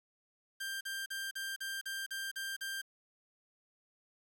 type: tone bursts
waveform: sawtooth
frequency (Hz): 1584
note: G6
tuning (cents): +18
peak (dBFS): -34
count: 9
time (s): 0.6-2.818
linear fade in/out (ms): 10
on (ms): 210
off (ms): 41
effects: 10-bit